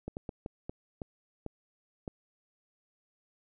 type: slowing click train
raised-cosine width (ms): 2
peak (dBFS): -24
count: 8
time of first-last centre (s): 0.08-2.078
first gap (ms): 89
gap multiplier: 1.38
effects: none